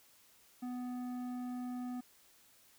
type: tone with tanh clipping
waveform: triangle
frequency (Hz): 248.3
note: B3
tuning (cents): +9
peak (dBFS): -40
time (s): 0.62-2.01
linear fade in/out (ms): 10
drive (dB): 15
effects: white hiss -65 dBFS RMS until 2.78 s